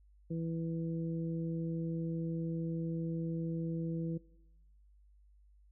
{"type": "harmonic tone", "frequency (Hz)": 164.81, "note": "E3", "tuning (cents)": 0, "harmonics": [1, 2, 3], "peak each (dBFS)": [-35, -41, -45], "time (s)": [0.3, 4.18], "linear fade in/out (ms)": 10, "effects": ["noise-tail reverb RT60 1.0 s tail -22 dB re dry", "added 50 Hz sine -60 dBFS peak until 5.71 s"]}